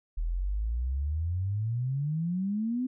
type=exponential sweep; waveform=sine; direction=up; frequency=38.91 to 260.3 Hz; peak=-27 dBFS; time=0.17-2.87 s; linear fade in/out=10 ms; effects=none